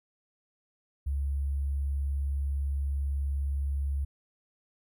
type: tone with sample-and-hold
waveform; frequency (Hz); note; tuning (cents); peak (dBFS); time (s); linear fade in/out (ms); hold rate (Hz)
sine; 69.6; C#2; +8; -27; 1.06-4.05; 10; 11025
effects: none